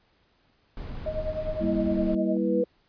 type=noise; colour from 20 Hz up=brown; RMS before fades=-35 dBFS; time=0.77-2.15 s; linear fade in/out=2 ms
type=tone with tremolo; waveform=sine; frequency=624 Hz; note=D#5; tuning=5 cents sharp; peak=-25 dBFS; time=1.06-2.37 s; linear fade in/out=2 ms; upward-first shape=triangle; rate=9.8 Hz; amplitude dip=85%
type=chord; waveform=sine; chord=E diminished; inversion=first; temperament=equal with one note detuned; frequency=196 / 234.4 / 329.6 Hz; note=G3 / Bb3 / E4; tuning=0 / +10 / 0 cents; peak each=-27 / -30 / -27 dBFS; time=1.59-2.65 s; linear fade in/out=50 ms
type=tone with exponential growth; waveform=sine; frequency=491.1 Hz; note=B4; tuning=10 cents flat; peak=-21 dBFS; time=1.72-2.64 s; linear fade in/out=5 ms; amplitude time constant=200 ms
effects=pink hiss -66 dBFS RMS until 2.88 s + resampled to 11025 Hz